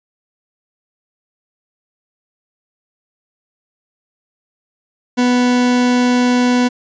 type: tone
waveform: 40% pulse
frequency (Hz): 246.9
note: B3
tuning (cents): 0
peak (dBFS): -10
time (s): 5.17-6.69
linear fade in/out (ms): 20
effects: resampled to 16000 Hz